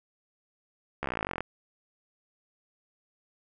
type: slowing click train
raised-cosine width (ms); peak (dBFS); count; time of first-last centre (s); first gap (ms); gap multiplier
0.5; -16; 21; 1.03-1.406; 14; 1.03
effects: none